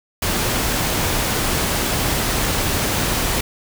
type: noise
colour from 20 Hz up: pink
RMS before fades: -20 dBFS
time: 0.22-3.41 s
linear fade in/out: 5 ms
effects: none